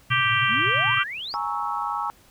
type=band-pass noise; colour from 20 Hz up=pink; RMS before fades=-34 dBFS; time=0.1-0.99 s; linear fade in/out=5 ms; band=110 to 130 Hz; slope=96 dB/octave
type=harmonic tone; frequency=391.9 Hz; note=G4; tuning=in tune; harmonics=3 / 4 / 5 / 6 / 7 / 8; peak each=-24 / -25 / -26 / -27 / -27 / -28 dBFS; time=0.1-1.04 s; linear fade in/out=20 ms
type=exponential sweep; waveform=sine; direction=up; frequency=185.8 to 5540 Hz; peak=-30 dBFS; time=0.47-1.37 s; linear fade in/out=50 ms
type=chord; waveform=sine; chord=A# half-diminished seventh; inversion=third; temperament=equal with one note detuned; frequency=830.6 / 932.3 / 1108.7 / 1308.6 Hz; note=G#5 / A#5 / C#6 / E6; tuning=0 / 0 / 0 / -13 cents; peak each=-30 dBFS; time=1.34-2.1 s; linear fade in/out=0 ms
effects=pink hiss -55 dBFS RMS until 2.3 s